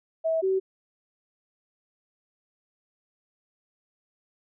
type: tone pair in turn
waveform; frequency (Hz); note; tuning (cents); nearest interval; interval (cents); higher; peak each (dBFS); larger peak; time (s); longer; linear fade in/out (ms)
sine; 648 / 381; E5 / G4; -30 / -49; major sixth; 919; first; -22 / -21; second; 0.24-0.42 / 0.42-0.6; neither; 20
effects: none